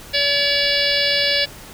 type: harmonic tone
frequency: 571 Hz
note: D5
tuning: 49 cents flat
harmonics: 1 / 3 / 4 / 5 / 6 / 7 / 8 / 9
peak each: -24 / -24 / -24 / -24 / -24 / -24 / -24 / -24 dBFS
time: 0.13-1.46 s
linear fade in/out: 20 ms
effects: pink hiss -39 dBFS RMS until 1.73 s